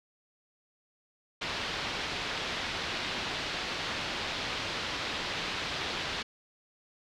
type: low-pass noise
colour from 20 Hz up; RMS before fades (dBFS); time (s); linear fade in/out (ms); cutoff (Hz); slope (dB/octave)
white; -35; 1.41-6.23; 10; 4200; 24
effects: none